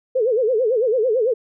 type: tone with vibrato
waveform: sine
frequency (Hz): 471.7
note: A#4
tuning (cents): +20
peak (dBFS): -15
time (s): 0.15-1.34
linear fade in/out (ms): 10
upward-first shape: sine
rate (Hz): 9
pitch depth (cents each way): 200
effects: none